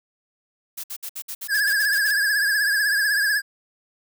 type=noise bursts; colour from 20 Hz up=blue; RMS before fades=-32 dBFS; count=11; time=0.77-2.118 s; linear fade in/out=10 ms; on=68 ms; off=60 ms
type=tone with vibrato; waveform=square; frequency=1661.2 Hz; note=G#6; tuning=in tune; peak=-19 dBFS; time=1.48-3.42 s; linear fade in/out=50 ms; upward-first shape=triangle; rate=16 Hz; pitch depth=90 cents each way
effects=none